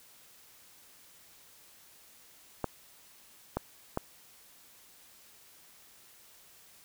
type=clicks; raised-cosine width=1 ms; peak=-16 dBFS; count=3; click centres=2.643 / 3.57 / 3.974 s; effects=white hiss -58 dBFS RMS until 6.84 s